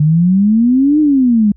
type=exponential two-way sweep; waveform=sine; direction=up then down; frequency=146.83 to 309.4 to 200.5 Hz; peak=-7 dBFS; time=0-1.52 s; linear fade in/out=5 ms; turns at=1 s; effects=added 60 Hz sine -40 dBFS peak until 1.56 s